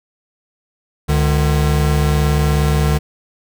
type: tone pair together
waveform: square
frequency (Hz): 70.79 / 150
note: C#2 / D3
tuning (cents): +37 / +37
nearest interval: octave + minor second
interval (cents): 1300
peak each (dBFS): -16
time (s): 1.08-2.99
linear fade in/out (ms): 20
effects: none